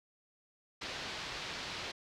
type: low-pass noise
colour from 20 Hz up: white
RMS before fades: -42 dBFS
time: 0.81-1.92 s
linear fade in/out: 10 ms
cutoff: 4700 Hz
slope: 24 dB/octave
effects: none